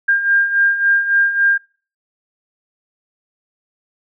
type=beating tone pair; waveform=sine; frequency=1601 / 1604.6 Hz; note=G6 / G6; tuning=+36 / +40 cents; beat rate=3.6 Hz; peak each=-19 / -13 dBFS; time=0.08-1.58 s; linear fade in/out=10 ms; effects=noise-tail reverb RT60 0.4 s tail -23 dB re dry